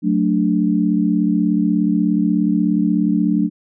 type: chord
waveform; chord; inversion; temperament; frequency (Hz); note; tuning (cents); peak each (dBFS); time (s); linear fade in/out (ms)
sine; D major; first; just; 183.54 / 220.2 / 293.7; F#3 / A3 / D4; -14 / +2 / 0; -18; 0.02-3.5; 50
effects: none